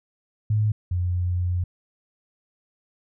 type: tone pair in turn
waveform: sine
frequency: 106.9 / 89.14 Hz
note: A2 / F2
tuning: -49 / +36 cents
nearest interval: minor third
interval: 315 cents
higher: first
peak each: -18 / -21 dBFS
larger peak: first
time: 0.5-0.72 / 0.91-1.64 s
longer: second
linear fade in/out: 5 ms
effects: none